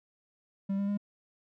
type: tone with pitch steps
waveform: triangle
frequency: 196.1 / 199.76 / 203.5 Hz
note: G3 / G3 / G#3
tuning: +1 / +33 / -35 cents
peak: -26 dBFS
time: 0.69-0.975 s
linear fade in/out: 10 ms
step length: 95 ms
effects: none